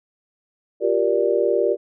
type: chord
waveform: sine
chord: G minor seventh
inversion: third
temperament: just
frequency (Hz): 352.8 / 392 / 470.4 / 588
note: F4 / G4 / Bb4 / D5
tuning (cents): +18 / 0 / +16 / +2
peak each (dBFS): -24 / -21 / -21 / -22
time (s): 0.8-1.77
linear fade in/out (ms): 50
effects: none